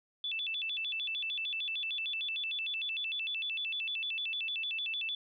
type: tone with vibrato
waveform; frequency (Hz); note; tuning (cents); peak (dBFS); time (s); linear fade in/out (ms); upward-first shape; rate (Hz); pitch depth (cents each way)
sine; 3030; F#7; +40; -33; 0.24-5.15; 2; square; 6.6; 230
effects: none